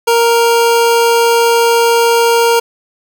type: tone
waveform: 25% pulse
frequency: 466.2 Hz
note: A#4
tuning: in tune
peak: -4 dBFS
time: 0.07-2.6 s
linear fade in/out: 10 ms
effects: 7-bit